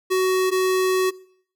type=tone pair in turn; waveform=square; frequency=373.3 / 373.3 Hz; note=F#4 / F#4; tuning=+15 / +15 cents; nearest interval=unison; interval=0 cents; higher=neither; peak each=-18 / -18 dBFS; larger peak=neither; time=0.1-0.51 / 0.51-1.11 s; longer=second; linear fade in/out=20 ms; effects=noise-tail reverb RT60 0.6 s tail -21 dB re dry